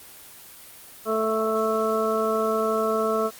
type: harmonic tone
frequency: 220 Hz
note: A3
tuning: in tune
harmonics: 1 / 2 / 3 / 5 / 6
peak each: -30 / -24 / -27 / -30 / -28 dBFS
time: 1.05-3.31 s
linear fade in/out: 50 ms
effects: white hiss -45 dBFS RMS until 3.39 s + Opus 24 kbps